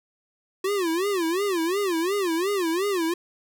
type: tone with vibrato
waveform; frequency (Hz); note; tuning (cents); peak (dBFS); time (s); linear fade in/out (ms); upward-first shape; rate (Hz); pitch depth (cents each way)
square; 364.5; F#4; -26; -23; 0.64-3.14; 5; sine; 2.8; 210
effects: none